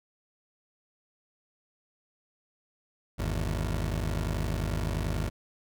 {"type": "tone pair together", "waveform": "20% pulse", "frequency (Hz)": [51.45, 81.6], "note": ["G#1", "E2"], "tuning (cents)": [-16, -17], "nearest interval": "minor sixth", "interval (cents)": 799, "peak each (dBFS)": [-25, -28], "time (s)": [3.18, 5.3], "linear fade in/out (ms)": 20, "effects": []}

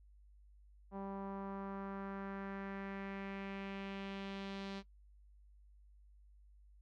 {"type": "tone with low-pass filter sweep", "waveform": "sawtooth", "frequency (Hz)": 196, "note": "G3", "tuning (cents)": 0, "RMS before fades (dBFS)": -45, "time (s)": [0.91, 4.83], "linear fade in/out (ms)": 50, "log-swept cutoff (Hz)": [890, 4100], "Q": 2.1, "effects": ["noise-tail reverb RT60 0.1 s tail -17 dB re dry", "added 50 Hz sine -60 dBFS peak until 6.81 s"]}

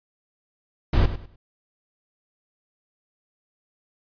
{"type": "noise with echo", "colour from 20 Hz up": "brown", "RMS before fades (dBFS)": -17, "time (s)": [0.93, 1.06], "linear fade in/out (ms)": 5, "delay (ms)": 100, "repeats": 3, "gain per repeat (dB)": -12, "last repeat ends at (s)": 1.36, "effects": ["resampled to 11025 Hz"]}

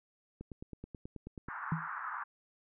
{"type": "click train", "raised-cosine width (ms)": 3, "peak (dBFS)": -31, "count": 11, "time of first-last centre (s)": [0.41, 1.485], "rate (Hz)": 9.3}
{"type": "band-pass noise", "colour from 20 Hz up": "white", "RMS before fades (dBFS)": -41, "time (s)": [1.48, 2.24], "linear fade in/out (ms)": 10, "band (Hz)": [920, 1600], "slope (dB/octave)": 48}
{"type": "tone with exponential decay", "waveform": "sine", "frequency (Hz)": 161.4, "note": "E3", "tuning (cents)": -36, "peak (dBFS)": -26, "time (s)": [1.72, 1.88], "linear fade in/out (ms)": 2, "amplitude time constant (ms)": 34}
{"effects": []}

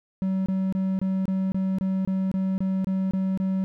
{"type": "tone bursts", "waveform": "triangle", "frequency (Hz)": 190, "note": "F#3", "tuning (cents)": 46, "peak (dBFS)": -20, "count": 13, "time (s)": [0.22, 3.64], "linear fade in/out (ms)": 0, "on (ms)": 240, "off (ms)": 25, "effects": []}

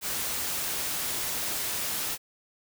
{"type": "noise", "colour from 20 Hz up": "white", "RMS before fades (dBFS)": -31, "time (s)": [0.01, 2.18], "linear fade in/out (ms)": 50, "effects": []}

